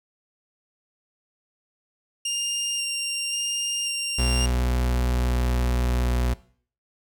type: tone with vibrato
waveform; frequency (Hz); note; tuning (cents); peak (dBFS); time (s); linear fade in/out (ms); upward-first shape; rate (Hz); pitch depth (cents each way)
20% pulse; 2794; F7; 0; -19; 2.25-4.46; 5; square; 0.93; 8
type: tone with pitch glide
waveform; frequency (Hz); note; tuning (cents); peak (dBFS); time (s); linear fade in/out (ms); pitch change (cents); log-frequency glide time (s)
40% pulse; 61.74 to 61.14; B1 to B1; 0 to -17; -20; 4.18-6.34; 10; -17; 4.47-6.2
effects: noise-tail reverb RT60 0.5 s tail -19 dB re dry